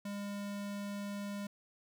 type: tone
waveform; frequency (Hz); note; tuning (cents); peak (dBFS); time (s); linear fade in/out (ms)
square; 202.4; G#3; -44; -39; 0.05-1.47; 5
effects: none